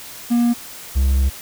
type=tone pair in turn; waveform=triangle; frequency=238.1 / 66.81 Hz; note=A#3 / C2; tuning=+37 / +37 cents; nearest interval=octave + minor seventh; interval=2200 cents; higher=first; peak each=-11 dBFS; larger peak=neither; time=0.3-0.54 / 0.95-1.3 s; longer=second; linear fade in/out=20 ms; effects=white hiss -36 dBFS RMS until 1.41 s